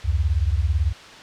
sine beating tone pair, 68.4 / 86.4 Hz, C#2 / F2, -23 / -18 cents, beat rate 18 Hz, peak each -20 / -21 dBFS, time 0.04-0.93 s, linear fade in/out 20 ms, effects white hiss -41 dBFS RMS until 1.22 s + low-pass 4000 Hz 12 dB/octave

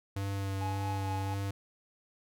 square tone with vibrato, 98 Hz, G2, in tune, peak -33 dBFS, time 0.16-1.51 s, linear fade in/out 5 ms, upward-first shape sine, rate 1.8 Hz, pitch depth 16 cents each way
triangle tone with tremolo, 844 Hz, G#5, 28 cents sharp, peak -33 dBFS, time 0.61-1.34 s, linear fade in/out 2 ms, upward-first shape triangle, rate 4.3 Hz, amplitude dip 60%
effects none

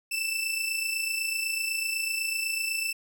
sawtooth tone pair together, 2632 / 2660 Hz, E7 / E7, -3 / +15 cents, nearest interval unison, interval 18 cents, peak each -29 / -26 dBFS, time 0.11-2.93 s, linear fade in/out 10 ms, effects none

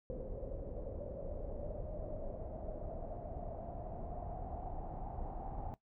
brown noise with low-pass filter sweep, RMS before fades -43 dBFS, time 0.1-5.74 s, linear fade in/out 0 ms, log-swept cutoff 520 to 800 Hz, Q 8.5, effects noise-tail reverb RT60 0.1 s tail -17 dB re dry

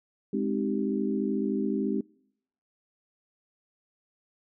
sine chord, Ab major seventh, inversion none, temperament equal with one note detuned, 207.7 / 261.6 / 311.1 / 389.1 Hz, Ab3 / C4 / Eb4 / G4, 0 / 0 / 0 / -13 cents, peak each -29 / -31 / -33 / -32 dBFS, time 0.33-2.01 s, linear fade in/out 5 ms, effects noise-tail reverb RT60 0.8 s tail -26 dB re dry

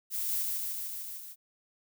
violet noise with echo, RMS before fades -33 dBFS, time 0.1-0.46 s, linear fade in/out 50 ms, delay 150 ms, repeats 6, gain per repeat -2 dB, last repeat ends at 1.36 s, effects none

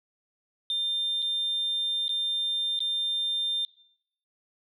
sine tone with dropouts, 3600 Hz, A7, 39 cents sharp, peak -24 dBFS, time 0.7-3.65 s, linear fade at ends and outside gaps 1 ms, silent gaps 1.221-1.225 / 2.081-2.092 / 2.791-2.804 s, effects noise-tail reverb RT60 0.7 s tail -20 dB re dry + tanh soft clip ceiling -23 dBFS

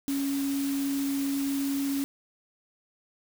sine tone in noise, 277.2 Hz, C#4, in tune, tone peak -26 dBFS, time 0.08-2.04 s, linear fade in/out 0 ms, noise white, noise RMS -39 dBFS, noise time 0.08-2.04 s, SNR +10 dB, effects none

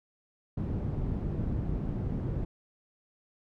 white low-pass noise, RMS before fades -32 dBFS, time 0.57-2.45 s, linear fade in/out 5 ms, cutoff 170 Hz, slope 12 dB/octave, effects none

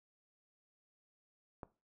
click, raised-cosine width 1 ms, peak -30 dBFS, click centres 1.632 s, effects noise-tail reverb RT60 0.3 s tail -18 dB re dry

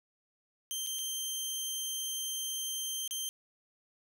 15% pulse tone with dropouts, 3141 Hz, G7, 3 cents sharp, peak -27 dBFS, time 0.71-3.29 s, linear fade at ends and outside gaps 0 ms, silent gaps 0.864-0.87 / 0.987-0.99 / 3.077-3.109 s, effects none

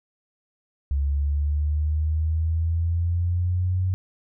sine exponential sweep, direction up, 69.3 to 93.4 Hz, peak -20 dBFS, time 0.91-3.94 s, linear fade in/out 0 ms, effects none

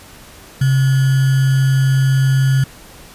sine tone with sample-and-hold, 133.7 Hz, C3, 38 cents sharp, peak -10 dBFS, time 0.61-2.64 s, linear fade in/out 5 ms, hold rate 1575 Hz, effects pink hiss -40 dBFS RMS until 3.14 s + resampled to 32000 Hz

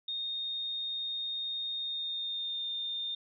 sine tone with pitch glide, 3689 to 3628 Hz, A#7 to A#7, -19 to -48 cents, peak -33 dBFS, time 0.08-3.15 s, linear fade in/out 5 ms, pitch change -29 cents, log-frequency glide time 1.74-2.68 s, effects none

